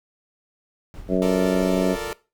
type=noise with tremolo; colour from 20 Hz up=brown; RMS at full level=-36 dBFS; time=0.94-2.12 s; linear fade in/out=0 ms; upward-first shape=sine; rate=6.3 Hz; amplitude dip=45%
type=harmonic tone; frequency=93 Hz; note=F#2; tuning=9 cents sharp; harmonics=2 / 3 / 4 / 5 / 6 / 7; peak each=-22 / -24 / -25 / -26 / -27 / -27 dBFS; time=1.08-1.97 s; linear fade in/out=50 ms
type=chord; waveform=sawtooth; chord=Bb major seventh; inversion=second; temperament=equal; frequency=349.2 / 440 / 466.2 / 587.3 Hz; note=F4 / A4 / Bb4 / D5; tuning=0 / 0 / 0 / 0 cents; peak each=-32 / -27 / -30 / -31 dBFS; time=1.22-2.13 s; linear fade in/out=0 ms
effects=noise-tail reverb RT60 0.3 s tail -20 dB re dry